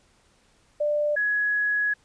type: tone pair in turn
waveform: sine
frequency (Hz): 593 / 1677.3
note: D5 / G#6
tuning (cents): +17 / +17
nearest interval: octave + tritone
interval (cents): 1800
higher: second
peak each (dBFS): -21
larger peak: neither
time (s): 0.8-1.16 / 1.16-1.94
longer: second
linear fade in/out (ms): 10
effects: pink hiss -62 dBFS RMS until 2.04 s + resampled to 22050 Hz